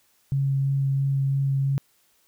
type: tone with vibrato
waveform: sine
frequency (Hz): 137.1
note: C#3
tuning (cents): -19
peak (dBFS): -20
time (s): 0.32-1.78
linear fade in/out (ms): 0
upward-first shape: sine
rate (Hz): 3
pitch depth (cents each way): 9
effects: white hiss -64 dBFS RMS until 2.27 s